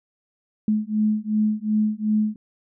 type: beating tone pair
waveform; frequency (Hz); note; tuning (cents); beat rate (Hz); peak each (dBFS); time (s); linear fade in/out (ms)
sine; 212.5 / 215.2; G#3 / A3; +40 / -38; 2.7; -22 / -22; 0.68-2.36; 2
effects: none